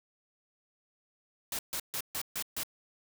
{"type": "noise bursts", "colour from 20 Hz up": "white", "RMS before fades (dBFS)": -35, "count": 6, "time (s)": [1.52, 2.634], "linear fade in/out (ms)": 2, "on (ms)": 69, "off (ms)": 140, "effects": []}